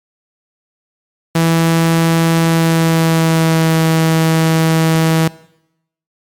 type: tone with pitch glide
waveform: sawtooth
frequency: 164.81 to 161.51 Hz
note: E3 to E3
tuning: 0 to -35 cents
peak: -6 dBFS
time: 1.35-5.28 s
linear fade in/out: 5 ms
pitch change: -35 cents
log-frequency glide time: 2.4-3.78 s
effects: noise-tail reverb RT60 0.8 s tail -20 dB re dry + MP3 96 kbps